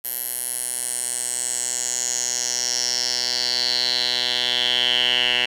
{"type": "tone with band-pass filter sweep", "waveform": "10% pulse", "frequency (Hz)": 123.2, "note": "B2", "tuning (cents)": -4, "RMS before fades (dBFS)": -23, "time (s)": [0.04, 5.46], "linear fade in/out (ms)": 10, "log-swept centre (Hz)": [12000, 2700], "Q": 6, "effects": []}